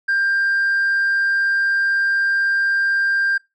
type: tone with tanh clipping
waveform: triangle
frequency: 1591 Hz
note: G6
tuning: 25 cents sharp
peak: -16 dBFS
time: 0.08-3.38 s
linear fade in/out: 10 ms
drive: 6 dB
effects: noise-tail reverb RT60 0.2 s tail -21 dB re dry